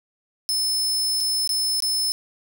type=tone with dropouts; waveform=sawtooth; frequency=5240 Hz; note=E8; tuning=11 cents flat; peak=-18 dBFS; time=0.49-2.12 s; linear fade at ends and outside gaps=0 ms; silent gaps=1.204-1.208 / 1.475-1.492 / 1.803-1.823 s; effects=none